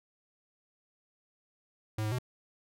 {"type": "tone with pitch steps", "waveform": "square", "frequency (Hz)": [108.3, 107.1, 125.1], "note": ["A2", "A2", "B2"], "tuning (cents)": [-27, -46, 23], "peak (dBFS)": -31, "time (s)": [1.98, 2.187], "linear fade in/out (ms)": 5, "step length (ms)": 69, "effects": []}